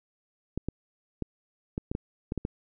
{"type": "clicks", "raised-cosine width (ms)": 3, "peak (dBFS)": -17, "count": 9, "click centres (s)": [0.576, 0.686, 1.223, 1.779, 1.915, 1.951, 2.321, 2.377, 2.451], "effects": []}